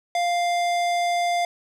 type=tone with hard clipping; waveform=sine; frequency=698.5 Hz; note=F5; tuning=in tune; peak=-22 dBFS; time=0.15-1.45 s; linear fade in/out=2 ms; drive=17 dB; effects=none